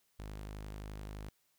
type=tone; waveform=sawtooth; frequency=51.6 Hz; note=G#1; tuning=10 cents flat; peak=-39 dBFS; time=0.19-1.29 s; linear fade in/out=5 ms; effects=white hiss -75 dBFS RMS until 1.58 s